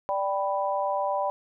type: chord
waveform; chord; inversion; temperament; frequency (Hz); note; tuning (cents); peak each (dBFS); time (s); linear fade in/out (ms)
sine; G major; second; equal; 587.3 / 784 / 987.8; D5 / G5 / B5; 0 / 0 / 0; -28 / -29 / -29; 0.09-1.3; 0
effects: none